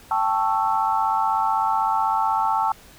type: chord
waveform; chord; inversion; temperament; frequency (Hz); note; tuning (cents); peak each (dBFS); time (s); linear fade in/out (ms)
sine; A dominant seventh; third; equal with one note detuned; 784 / 880 / 1108.7 / 1323.1; G5 / A5 / C#6 / E6; 0 / 0 / 0 / +6; -25 / -21 / -27 / -26; 0.11-2.72; 2
effects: pink hiss -48 dBFS RMS until 2.98 s